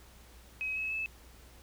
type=tone with pitch steps; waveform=sine; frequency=2543 / 2577 / 2611 Hz; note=D#7 / E7 / E7; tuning=+37 / -40 / -17 cents; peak=-32 dBFS; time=0.61-1.06 s; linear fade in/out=0 ms; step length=150 ms; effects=added 60 Hz sine -55 dBFS peak until 1.62 s + pink hiss -58 dBFS RMS until 1.62 s